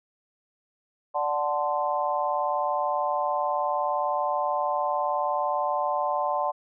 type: chord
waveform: sine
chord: D dominant seventh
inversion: none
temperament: equal with one note detuned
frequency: 587.3 / 740 / 880 / 1039.3 Hz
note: D5 / F#5 / A5 / C6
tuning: 0 / 0 / 0 / -12 cents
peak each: -29 dBFS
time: 1.14-6.52 s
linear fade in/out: 20 ms
effects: none